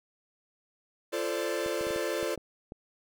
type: chord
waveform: 45% pulse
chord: D minor seventh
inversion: first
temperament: equal with one note detuned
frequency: 343.8 / 440 / 523.3 / 587.3 Hz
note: F4 / A4 / C5 / D5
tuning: -27 / 0 / 0 / 0 cents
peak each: -35 dBFS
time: 1.12-2.36 s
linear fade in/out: 20 ms
type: clicks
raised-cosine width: 2 ms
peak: -28 dBFS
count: 8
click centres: 1.662 / 1.811 / 1.869 / 1.907 / 1.961 / 2.229 / 2.377 / 2.721 s
effects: none